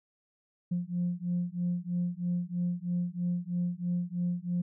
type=beating tone pair; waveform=sine; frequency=174.61 / 177.71 Hz; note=F3 / F3; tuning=0 / +30 cents; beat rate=3.1 Hz; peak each=-31 / -31 dBFS; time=0.71-4.62 s; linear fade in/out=10 ms; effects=tanh soft clip ceiling -23 dBFS